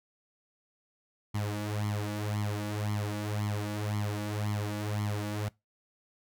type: tone with flanger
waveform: sawtooth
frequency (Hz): 104.5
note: G#2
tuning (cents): +11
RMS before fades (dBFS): -33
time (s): 1.34-5.49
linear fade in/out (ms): 10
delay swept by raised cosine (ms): 0.93 to 3.53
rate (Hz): 1.9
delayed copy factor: +0.85
effects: noise-tail reverb RT60 0.2 s tail -22 dB re dry